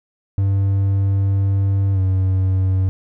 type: tone with pitch glide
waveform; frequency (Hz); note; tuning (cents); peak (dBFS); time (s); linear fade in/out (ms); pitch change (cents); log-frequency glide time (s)
triangle; 98 to 94.33; G2 to F#2; 0 to +34; -12; 0.38-2.89; 0; -66; 1.93-1.99
effects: none